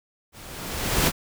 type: noise with level ramp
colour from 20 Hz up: pink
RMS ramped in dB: -45 to -18 dBFS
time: 0.32-1.12 s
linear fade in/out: 50 ms
effects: none